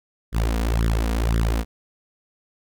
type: tone with flanger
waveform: sawtooth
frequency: 56.2 Hz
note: A1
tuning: 37 cents sharp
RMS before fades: -21 dBFS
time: 0.32-1.65 s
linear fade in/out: 50 ms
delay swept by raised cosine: 0.56 to 4.26 ms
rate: 1.9 Hz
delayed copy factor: +0.95
effects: none